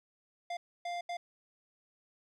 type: tone bursts at uneven times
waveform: square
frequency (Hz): 698.5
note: F5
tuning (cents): 0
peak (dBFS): -36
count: 3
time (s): 0.5-0.57 / 0.85-1.01 / 1.09-1.17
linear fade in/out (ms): 5
effects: low-pass 5000 Hz 12 dB/octave + 13-bit